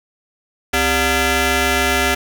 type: ring-modulated tone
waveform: 10% pulse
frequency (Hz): 326.9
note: E4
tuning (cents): -14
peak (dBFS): -3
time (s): 0.73-2.15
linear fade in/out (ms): 10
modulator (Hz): 1050
effects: none